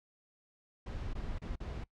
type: noise with dropouts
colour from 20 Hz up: brown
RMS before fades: -39 dBFS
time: 0.86-1.84 s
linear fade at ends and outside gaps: 5 ms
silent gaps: 1.134-1.151 / 1.385-1.417 / 1.557-1.602 s
effects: noise-tail reverb RT60 0.1 s tail -22 dB re dry + low-pass 5000 Hz 12 dB/octave